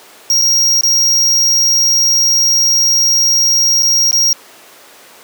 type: tone with dropouts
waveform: square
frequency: 5620 Hz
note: F8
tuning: 10 cents sharp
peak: -9 dBFS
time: 0.3-4.33 s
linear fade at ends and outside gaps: 1 ms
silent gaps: 0.416-0.42 / 0.81-0.834 / 3.824-3.83 / 4.111-4.129 s
effects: pink hiss -39 dBFS RMS until 5.23 s + high-pass 400 Hz 12 dB/octave